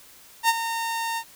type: tone with ADSR envelope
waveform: sawtooth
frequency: 916 Hz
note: A#5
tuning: 31 cents flat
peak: -11 dBFS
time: 0.43-1.24 s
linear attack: 59 ms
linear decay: 35 ms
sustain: -11 dB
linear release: 64 ms
effects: white hiss -50 dBFS RMS until 1.35 s